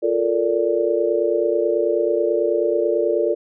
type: chord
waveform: sine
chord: Bb major seventh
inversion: second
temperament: just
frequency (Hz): 349.6 / 437 / 466.2 / 582.7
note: F4 / A4 / Bb4 / D5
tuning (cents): +2 / -12 / 0 / -14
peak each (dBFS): -22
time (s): 0.02-3.35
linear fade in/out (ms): 20
effects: none